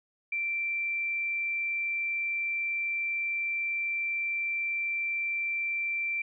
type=tone; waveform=sine; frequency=2349 Hz; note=D7; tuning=in tune; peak=-28 dBFS; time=0.32-6.22 s; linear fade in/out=5 ms; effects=none